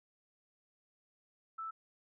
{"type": "tone", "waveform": "sine", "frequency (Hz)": 1318.5, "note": "E6", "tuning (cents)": 0, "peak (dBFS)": -39, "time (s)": [1.58, 1.71], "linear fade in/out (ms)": 10, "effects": []}